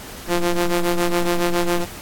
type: ring-modulated tone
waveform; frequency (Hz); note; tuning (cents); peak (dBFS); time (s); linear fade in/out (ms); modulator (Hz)
sawtooth; 174.61; F3; 0; -10; 0.27-1.86; 50; 171
effects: pink hiss -36 dBFS RMS until 2.01 s + AAC 64 kbps